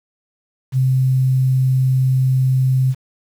sine tone with quantisation, 130.4 Hz, C3, 5 cents flat, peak -12 dBFS, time 0.72-2.95 s, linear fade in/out 50 ms, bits 7, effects none

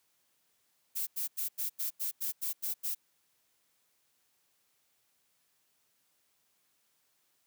violet noise bursts, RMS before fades -34 dBFS, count 10, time 0.95-2.951 s, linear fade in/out 20 ms, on 120 ms, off 89 ms, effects white hiss -74 dBFS RMS until 7.46 s + high-pass 80 Hz 12 dB/octave

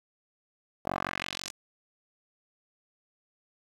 10% pulse tone with band-pass filter sweep, 46.06 Hz, F#1, 7 cents flat, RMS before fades -35 dBFS, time 0.85-1.51 s, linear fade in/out 10 ms, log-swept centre 660 to 6800 Hz, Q 1.6, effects 9-bit

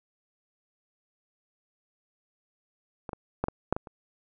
clicks, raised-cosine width 1 ms, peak -22 / -21 / -12 / -15 / -9 / -17 / -29 dBFS, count 7, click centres 3.092 / 3.132 / 3.44 / 3.484 / 3.726 / 3.765 / 3.872 s, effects none

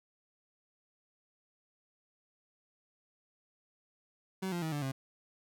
30% pulse tone with pitch steps, 189.4 / 173.68 / 159.27 / 146.05 / 133.93 Hz, F#3 / F3 / D#3 / D3 / C3, +41 / -9 / +41 / -9 / +41 cents, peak -31 dBFS, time 4.42-4.92 s, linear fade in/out 10 ms, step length 100 ms, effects none

